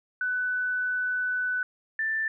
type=tone pair in turn; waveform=sine; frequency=1496 / 1771.9 Hz; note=F#6 / A6; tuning=+19 / +12 cents; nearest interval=minor third; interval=293 cents; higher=second; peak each=-25 dBFS; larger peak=neither; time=0.21-1.63 / 1.99-2.28 s; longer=first; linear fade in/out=2 ms; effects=none